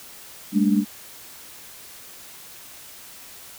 sine chord, G suspended second, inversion none, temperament equal with one note detuned, 201 / 220 / 293.7 Hz, G3 / A3 / D4, +44 / 0 / 0 cents, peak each -19 / -21 / -22 dBFS, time 0.52-0.85 s, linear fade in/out 50 ms, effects white hiss -43 dBFS RMS until 3.58 s

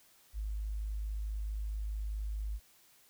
sine tone, 52.3 Hz, G#1, 13 cents sharp, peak -34 dBFS, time 0.33-2.6 s, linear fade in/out 50 ms, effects white hiss -64 dBFS RMS until 3.09 s

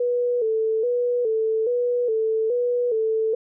sine tone with vibrato, 464.2 Hz, A#4, 7 cents flat, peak -19 dBFS, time 0-3.35 s, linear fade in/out 5 ms, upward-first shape square, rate 1.2 Hz, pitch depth 85 cents each way, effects none

